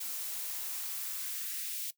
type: noise with high-pass filter sweep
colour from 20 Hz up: blue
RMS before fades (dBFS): -38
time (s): 0-1.91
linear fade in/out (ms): 10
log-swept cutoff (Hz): 320 to 2700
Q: 1.2
effects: noise-tail reverb RT60 0.1 s tail -18 dB re dry